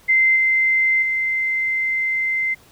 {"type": "tone with level steps", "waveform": "sine", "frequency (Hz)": 2077, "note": "C7", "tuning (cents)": -13, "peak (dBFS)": [-12, -14, -18], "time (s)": [0.08, 2.55], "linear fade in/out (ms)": 20, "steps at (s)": [0.36, 1.02], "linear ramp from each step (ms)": 5, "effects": ["pink hiss -51 dBFS RMS until 2.71 s"]}